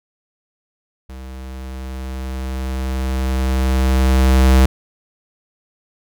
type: tone with level ramp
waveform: square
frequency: 65.1 Hz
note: C2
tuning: 8 cents flat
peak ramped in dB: -32 to -8 dBFS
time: 1.09-4.66 s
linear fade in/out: 5 ms
effects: none